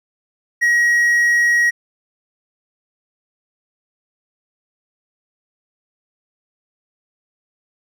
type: tone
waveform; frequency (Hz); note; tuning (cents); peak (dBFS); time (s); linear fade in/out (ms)
triangle; 1900; A#6; +33; -10; 0.61-1.71; 20
effects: none